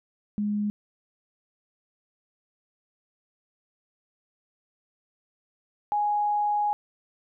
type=tone pair in turn; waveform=sine; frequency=207.7 / 830.8 Hz; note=G#3 / G#5; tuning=0 / 0 cents; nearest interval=2 octaves; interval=2400 cents; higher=second; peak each=-24 / -22 dBFS; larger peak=second; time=0.38-0.7 / 5.92-6.73 s; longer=second; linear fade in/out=0 ms; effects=none